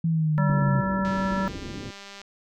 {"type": "exponential sweep", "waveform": "sine", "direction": "down", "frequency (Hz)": [166.3, 133.7], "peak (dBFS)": -20, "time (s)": [0.04, 0.81], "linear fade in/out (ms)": 5}
{"type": "harmonic tone", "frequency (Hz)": 192.2, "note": "G3", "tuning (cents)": -34, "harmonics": [1, 3, 5, 7, 9], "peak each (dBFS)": [-25, -32, -31, -32, -35], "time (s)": [0.38, 1.48], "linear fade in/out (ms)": 0}
{"type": "low-pass noise", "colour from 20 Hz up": "white", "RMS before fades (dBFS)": -36, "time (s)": [0.49, 1.91], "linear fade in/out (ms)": 5, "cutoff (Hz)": 350, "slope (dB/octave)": 24}
{"type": "click train", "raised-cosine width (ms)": 0.2, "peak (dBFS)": -25, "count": 233, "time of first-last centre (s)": [1.05, 2.216], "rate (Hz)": 199}
{"effects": []}